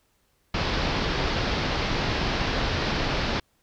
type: low-pass noise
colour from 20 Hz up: pink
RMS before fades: -26 dBFS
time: 0.54-3.4 s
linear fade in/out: 5 ms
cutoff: 5200 Hz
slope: 48 dB/octave
effects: pink hiss -68 dBFS RMS until 3.62 s